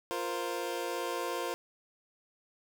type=chord; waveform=25% pulse; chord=F suspended fourth; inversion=none; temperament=equal; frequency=349.2 / 466.2 / 523.3 Hz; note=F4 / Bb4 / C5; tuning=0 / 0 / 0 cents; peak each=-34 dBFS; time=0.11-1.54 s; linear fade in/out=0 ms; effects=none